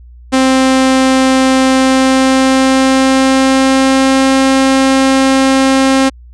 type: tone with pitch glide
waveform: sawtooth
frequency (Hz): 262.5 to 267.1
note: C4 to C4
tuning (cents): +6 to +36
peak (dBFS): -3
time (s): 0.32-6.1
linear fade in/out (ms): 20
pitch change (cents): +30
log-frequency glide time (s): 1.65-4.32
effects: added 60 Hz sine -33 dBFS peak until 6.33 s + resampled to 22050 Hz